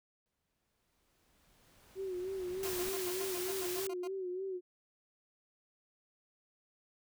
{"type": "noise with exponential growth", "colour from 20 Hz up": "pink", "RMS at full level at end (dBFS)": -47, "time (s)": [0.26, 2.89], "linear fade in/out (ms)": 0, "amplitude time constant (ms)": 570}
{"type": "tone with vibrato", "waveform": "sine", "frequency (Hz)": 372.5, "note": "F#4", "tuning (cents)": 12, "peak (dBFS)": -36, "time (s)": [1.95, 4.61], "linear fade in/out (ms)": 50, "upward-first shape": "sine", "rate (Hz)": 3.3, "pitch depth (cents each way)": 71}
{"type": "noise", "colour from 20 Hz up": "white", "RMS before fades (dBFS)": -41, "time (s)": [2.63, 3.87], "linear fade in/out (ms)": 2}
{"type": "tone bursts", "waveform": "20% pulse", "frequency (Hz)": 350.3, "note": "F4", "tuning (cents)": 5, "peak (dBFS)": -38, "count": 11, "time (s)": [2.65, 4.076], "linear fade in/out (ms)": 5, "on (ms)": 46, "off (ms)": 92}
{"effects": []}